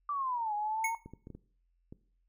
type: linear two-way sweep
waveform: sine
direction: down then up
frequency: 1180 to 826 to 920 Hz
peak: -31 dBFS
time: 0.09-0.95 s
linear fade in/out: 2 ms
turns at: 0.54 s
type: tone with exponential decay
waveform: square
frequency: 2198 Hz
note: C#7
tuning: 15 cents flat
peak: -28 dBFS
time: 0.84-1 s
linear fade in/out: 5 ms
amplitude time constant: 34 ms
type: clicks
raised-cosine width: 3 ms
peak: -33 dBFS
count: 6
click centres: 1.06 / 1.136 / 1.271 / 1.303 / 1.35 / 1.925 s
effects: noise-tail reverb RT60 0.5 s tail -19 dB re dry + added 43 Hz sine -70 dBFS peak until 2.28 s